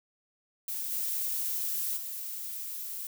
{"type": "noise with level steps", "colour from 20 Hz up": "violet", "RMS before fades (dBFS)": [-35, -32, -38], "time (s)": [0.68, 3.07], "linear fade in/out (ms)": 2, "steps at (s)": [0.91, 1.96], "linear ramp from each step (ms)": 20, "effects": []}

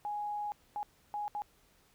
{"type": "tone bursts at uneven times", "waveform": "sine", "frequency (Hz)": 830.6, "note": "G#5", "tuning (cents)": 0, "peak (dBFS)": -34, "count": 4, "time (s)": [[0.05, 0.52], [0.76, 0.83], [1.14, 1.28], [1.35, 1.42]], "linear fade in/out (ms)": 0, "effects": ["pink hiss -67 dBFS RMS until 1.94 s"]}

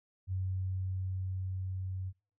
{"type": "tone with level ramp", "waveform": "sine", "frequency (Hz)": 93.7, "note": "F#2", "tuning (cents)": 22, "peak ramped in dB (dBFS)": [-31, -35], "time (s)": [0.27, 2.13], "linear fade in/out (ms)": 50, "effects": ["noise-tail reverb RT60 0.4 s tail -25 dB re dry"]}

